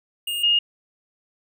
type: tone pair in turn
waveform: square / sine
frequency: 2836 / 2847 Hz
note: F7 / F7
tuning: +26 / +33 cents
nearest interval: unison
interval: 7 cents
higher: second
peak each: -25 / -15 dBFS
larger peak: second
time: 0.27-0.43 / 0.43-0.59 s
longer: neither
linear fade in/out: 5 ms
effects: none